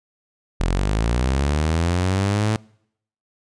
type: linear sweep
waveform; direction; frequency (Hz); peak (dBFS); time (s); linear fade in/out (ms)
sawtooth; up; 40.74 to 110; -14; 0.6-2.56; 0
effects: noise-tail reverb RT60 0.7 s tail -25 dB re dry + resampled to 22050 Hz